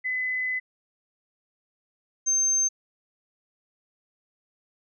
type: tone pair in turn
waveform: sine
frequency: 2016 / 6300 Hz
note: B6 / G8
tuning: +35 / +8 cents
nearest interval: octave + minor sixth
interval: 1973 cents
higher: second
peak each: -25 / -20 dBFS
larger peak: second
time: 0.04-0.6 / 2.26-2.69 s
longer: first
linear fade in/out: 20 ms
effects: none